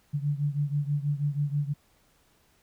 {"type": "beating tone pair", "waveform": "sine", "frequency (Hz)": [143.3, 149.5], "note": ["D3", "D3"], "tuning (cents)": [-42, 31], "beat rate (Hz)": 6.2, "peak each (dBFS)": [-27, -30], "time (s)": [0.13, 1.74], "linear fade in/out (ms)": 20, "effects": ["pink hiss -65 dBFS RMS until 2.62 s"]}